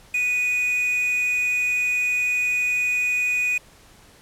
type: tone with quantisation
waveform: triangle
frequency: 2478 Hz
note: D#7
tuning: 8 cents flat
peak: -18 dBFS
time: 0.14-3.58 s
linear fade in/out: 5 ms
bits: 6
effects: pink hiss -51 dBFS RMS until 4.21 s + low-pass 12000 Hz 12 dB/octave